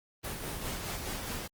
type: noise with tremolo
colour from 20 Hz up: pink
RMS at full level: -36 dBFS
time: 0.23-1.48 s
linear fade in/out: 20 ms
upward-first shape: sine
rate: 4.8 Hz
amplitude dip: 35%
effects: Opus 24 kbps